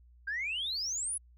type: exponential sweep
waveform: sine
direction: up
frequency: 1557 to 10810 Hz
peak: -31 dBFS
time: 0.27-1.18 s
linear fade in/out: 10 ms
effects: tanh soft clip ceiling -28 dBFS + added 60 Hz sine -56 dBFS peak until 1.37 s